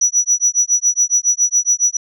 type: tone with tremolo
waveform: sine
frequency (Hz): 5880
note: F#8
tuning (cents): -12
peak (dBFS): -8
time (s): 0.01-1.97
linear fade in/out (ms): 5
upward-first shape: sine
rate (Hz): 7.2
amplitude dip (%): 100
effects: tanh soft clip ceiling -4 dBFS